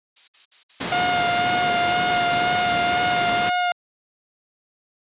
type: noise bursts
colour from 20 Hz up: violet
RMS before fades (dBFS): -35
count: 5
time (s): 0.16-0.988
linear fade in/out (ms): 10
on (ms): 120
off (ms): 57
type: noise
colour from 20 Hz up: pink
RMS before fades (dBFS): -25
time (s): 0.8-3.5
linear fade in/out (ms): 10
type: tone with vibrato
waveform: sawtooth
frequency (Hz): 711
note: F5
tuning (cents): +31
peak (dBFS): -15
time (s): 0.92-3.72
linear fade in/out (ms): 2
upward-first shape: sine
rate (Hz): 2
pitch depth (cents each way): 19
effects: high-pass 150 Hz 12 dB/octave + resampled to 8000 Hz